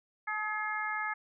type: harmonic tone with a mistuned harmonic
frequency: 424.3 Hz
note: G#4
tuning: 37 cents sharp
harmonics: 2 / 3 / 4 / 5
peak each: -38 / -37 / -36 / -38 dBFS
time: 0.27-1.14 s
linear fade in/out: 10 ms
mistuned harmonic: 2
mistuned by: +25 cents
effects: none